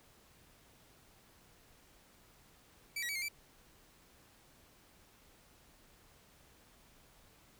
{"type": "tone with pitch steps", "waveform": "sawtooth", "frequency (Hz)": [2309, 1918, 2280, 2129, 2324], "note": ["D7", "A#6", "C#7", "C7", "D7"], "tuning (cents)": [-30, 49, 48, 30, -19], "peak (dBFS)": -33, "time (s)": [2.96, 3.285], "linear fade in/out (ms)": 5, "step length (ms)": 65, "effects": ["pink hiss -64 dBFS RMS until 7.59 s"]}